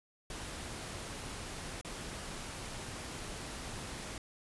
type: noise with dropouts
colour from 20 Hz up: pink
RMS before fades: -43 dBFS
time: 0.3-4.18 s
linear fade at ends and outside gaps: 2 ms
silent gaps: 1.813-1.847 s
effects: resampled to 24000 Hz